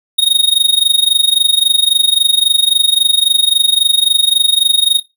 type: tone with amplitude modulation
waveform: square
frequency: 3729 Hz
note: A#7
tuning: in tune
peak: -5 dBFS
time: 0.18-5 s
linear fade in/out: 10 ms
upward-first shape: sine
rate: 23.7 Hz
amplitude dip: 90%
effects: noise-tail reverb RT60 0.2 s tail -20 dB re dry